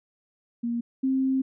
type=tone pair in turn; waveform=sine; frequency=235.7 / 264.6 Hz; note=A#3 / C4; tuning=+19 / +20 cents; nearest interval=major second; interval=201 cents; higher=second; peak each=-25 / -21 dBFS; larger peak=second; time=0.63-0.81 / 1.03-1.42 s; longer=second; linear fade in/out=10 ms; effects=none